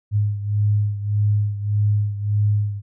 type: beating tone pair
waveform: sine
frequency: 103.5 / 105.2 Hz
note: G#2 / G#2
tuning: -5 / +23 cents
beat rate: 1.7 Hz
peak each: -18 / -23 dBFS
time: 0.11-2.82 s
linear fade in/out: 50 ms
effects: none